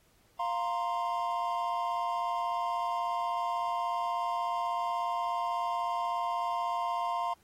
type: chord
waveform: triangle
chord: F suspended fourth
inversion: none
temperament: just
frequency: 698.5 / 931.3 / 1047.7 Hz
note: F5 / Bb5 / C6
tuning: 0 / -2 / +2 cents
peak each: -32 dBFS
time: 0.39-7.34 s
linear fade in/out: 10 ms
effects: pink hiss -67 dBFS RMS until 7.43 s + AAC 48 kbps